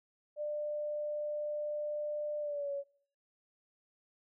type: tone with pitch glide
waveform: sine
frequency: 596 to 562.5 Hz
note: D5 to C#5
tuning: +25 to +25 cents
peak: -34 dBFS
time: 0.36-2.84 s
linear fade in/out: 50 ms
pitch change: -100 cents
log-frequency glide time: 2.4-2.72 s
effects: noise-tail reverb RT60 0.6 s tail -22 dB re dry